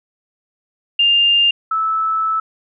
sine tone pair in turn, 2803 / 1309.2 Hz, F7 / E6, +6 / -12 cents, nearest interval octave + minor second, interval 1318 cents, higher first, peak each -10 / -15 dBFS, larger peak first, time 0.99-1.51 / 1.71-2.4 s, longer second, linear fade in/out 5 ms, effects none

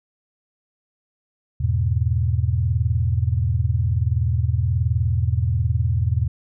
sine chord, E major, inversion none, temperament equal with one note detuned, 82.41 / 103.83 / 122.83 Hz, E2 / G#2 / B2, 0 / 0 / -9 cents, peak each -21 / -22 / -22 dBFS, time 1.6-6.28 s, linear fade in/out 10 ms, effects none

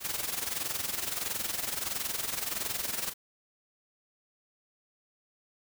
white noise with amplitude modulation, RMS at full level -31 dBFS, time 0-3.14 s, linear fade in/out 50 ms, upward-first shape sine, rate 21.5 Hz, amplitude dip 70%, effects none

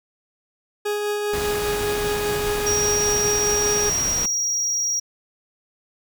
40% pulse tone with tremolo, 415.3 Hz, G#4, in tune, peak -20 dBFS, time 0.85-3.9 s, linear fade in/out 10 ms, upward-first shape triangle, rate 5 Hz, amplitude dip 30%
pink noise, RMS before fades -29 dBFS, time 1.33-4.26 s, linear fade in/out 5 ms
triangle tone, 5690 Hz, F8, 31 cents sharp, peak -19 dBFS, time 2.66-5 s, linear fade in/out 10 ms
effects none

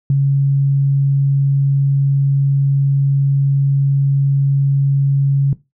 sine tone, 138.59 Hz, C#3, in tune, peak -10 dBFS, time 0.1-5.53 s, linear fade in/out 2 ms, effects noise-tail reverb RT60 0.2 s tail -17 dB re dry

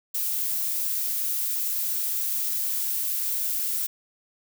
violet noise with high-pass filter sweep, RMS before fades -27 dBFS, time 0.14-3.87 s, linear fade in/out 10 ms, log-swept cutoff 370 to 960 Hz, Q 1, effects none

